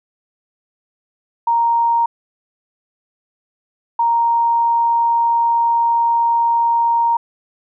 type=tone pair in turn; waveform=sine; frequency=932.3 / 932.3 Hz; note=A#5 / A#5; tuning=0 / 0 cents; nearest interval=unison; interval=0 cents; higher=neither; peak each=-12 dBFS; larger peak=neither; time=1.47-2.06 / 3.99-7.17 s; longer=second; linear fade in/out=5 ms; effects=none